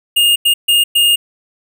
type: tone bursts at uneven times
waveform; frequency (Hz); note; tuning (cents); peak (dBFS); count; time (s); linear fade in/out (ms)
square; 2834; F7; +25; -9; 4; 0.16-0.36 / 0.45-0.54 / 0.68-0.84 / 0.95-1.16; 10
effects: none